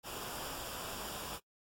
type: noise with comb filter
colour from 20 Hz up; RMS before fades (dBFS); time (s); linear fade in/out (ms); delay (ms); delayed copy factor
pink; -43; 0.03-1.4; 50; 0.48; -0.6
effects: noise-tail reverb RT60 0.1 s tail -23 dB re dry + AAC 64 kbps